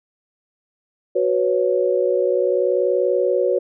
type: chord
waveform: sine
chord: F# suspended fourth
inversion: none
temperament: equal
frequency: 370 / 493.9 / 554.4 Hz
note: F#4 / B4 / C#5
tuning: 0 / 0 / 0 cents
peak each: -20 dBFS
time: 1.15-3.59 s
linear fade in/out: 10 ms
effects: none